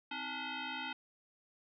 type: tone with frequency modulation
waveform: sine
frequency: 835 Hz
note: G#5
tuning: 9 cents sharp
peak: -38 dBFS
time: 0.11-0.93 s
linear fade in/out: 5 ms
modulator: 576 Hz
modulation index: 4.6
effects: none